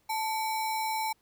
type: tone with sample-and-hold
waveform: sine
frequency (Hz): 880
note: A5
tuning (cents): 0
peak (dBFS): -28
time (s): 0.09-1.13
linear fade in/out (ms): 10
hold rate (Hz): 3150
effects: pink hiss -70 dBFS RMS until 1.21 s